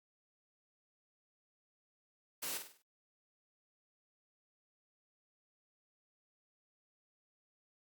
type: noise with echo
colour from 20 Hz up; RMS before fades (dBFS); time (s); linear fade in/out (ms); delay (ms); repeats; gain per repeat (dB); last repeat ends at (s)
white; -40; 2.42-2.58; 10; 49; 5; -7; 2.825
effects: high-pass 150 Hz 12 dB/octave + Opus 48 kbps